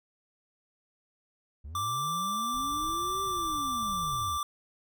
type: linear two-way sweep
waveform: triangle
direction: up then down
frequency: 65.41 to 392 to 65.41 Hz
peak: -37 dBFS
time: 1.64-4.38 s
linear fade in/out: 10 ms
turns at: 3.23 s
type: tone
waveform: square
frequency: 1174.7 Hz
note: D6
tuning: in tune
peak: -30 dBFS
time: 1.75-4.43 s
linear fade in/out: 2 ms
type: low-pass noise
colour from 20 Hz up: pink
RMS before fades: -47 dBFS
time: 2.54-4.3 s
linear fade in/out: 0 ms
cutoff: 140 Hz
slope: 12 dB/octave
effects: none